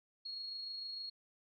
sine tone with amplitude modulation, 4304 Hz, C8, 48 cents sharp, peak -40 dBFS, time 0.25-1.1 s, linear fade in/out 10 ms, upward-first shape sine, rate 26.6 Hz, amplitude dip 30%, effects none

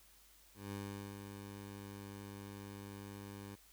15% pulse tone with ADSR envelope, 100 Hz, G2, 35 cents sharp, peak -35 dBFS, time 0.54-3.56 s, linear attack 180 ms, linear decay 450 ms, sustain -6 dB, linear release 19 ms, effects added 50 Hz sine -69 dBFS peak until 3.72 s + white hiss -65 dBFS RMS until 3.72 s

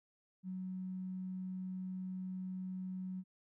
triangle tone with tanh clipping, 185.8 Hz, F#3, 7 cents sharp, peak -39 dBFS, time 0.43-3.24 s, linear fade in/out 50 ms, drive 3 dB, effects none

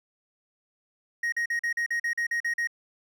triangle tone bursts, 1877 Hz, A#6, 11 cents sharp, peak -23 dBFS, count 11, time 1.23-2.673 s, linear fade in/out 5 ms, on 93 ms, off 42 ms, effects none

